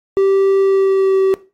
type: tone with pitch glide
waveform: triangle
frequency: 389.7 to 383.9 Hz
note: G4 to G4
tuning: -10 to -36 cents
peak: -8 dBFS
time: 0.17-1.34 s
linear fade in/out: 0 ms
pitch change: -26 cents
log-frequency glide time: 0.59-1.19 s
effects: noise-tail reverb RT60 0.3 s tail -18 dB re dry + AAC 48 kbps